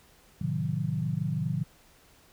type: chord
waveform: sine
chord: A diminished seventh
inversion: none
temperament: equal with one note detuned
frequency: 110 / 130.81 / 155.56 / 182.87 Hz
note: A2 / C3 / Eb3 / Gb3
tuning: 0 / 0 / 0 / -20 cents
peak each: -35 / -33 / -30 / -34 dBFS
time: 0.41-1.64 s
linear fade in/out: 5 ms
effects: pink hiss -59 dBFS RMS until 2.32 s